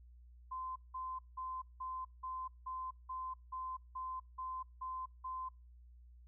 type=tone bursts; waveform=sine; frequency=1033 Hz; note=C6; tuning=22 cents flat; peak=-40 dBFS; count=12; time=0.51-5.49 s; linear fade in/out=10 ms; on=250 ms; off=180 ms; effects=noise-tail reverb RT60 0.3 s tail -25 dB re dry + added 60 Hz sine -56 dBFS peak until 6.27 s